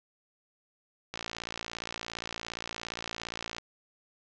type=click train; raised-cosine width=0.2 ms; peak=-18 dBFS; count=141; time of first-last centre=1.14-3.583 s; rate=57.3 Hz; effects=low-pass 7000 Hz 12 dB/octave